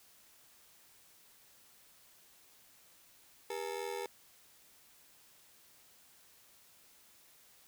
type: ring-modulated tone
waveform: 30% pulse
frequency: 440 Hz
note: A4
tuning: in tune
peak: -32 dBFS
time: 3.5-4.06 s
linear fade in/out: 2 ms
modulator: 41.7 Hz
effects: white hiss -63 dBFS RMS until 7.67 s